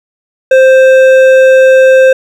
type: tone with hard clipping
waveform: triangle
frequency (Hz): 524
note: C5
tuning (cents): +2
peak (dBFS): -3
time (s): 0.51-2.13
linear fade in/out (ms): 5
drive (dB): 13
effects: none